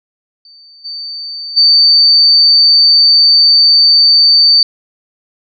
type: tone with level steps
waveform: sine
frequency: 4578 Hz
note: D8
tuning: 45 cents flat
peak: -37 / -21 / -4 dBFS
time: 0.45-4.63 s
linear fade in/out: 2 ms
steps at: 0.84 / 1.56 s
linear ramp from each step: 20 ms
effects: none